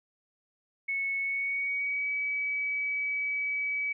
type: tone with pitch glide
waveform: sine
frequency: 2204 to 2282 Hz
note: C#7 to C#7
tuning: -11 to +50 cents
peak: -28 dBFS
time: 0.88-3.93 s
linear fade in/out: 10 ms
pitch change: +61 cents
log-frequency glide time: 1.19-2.11 s
effects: none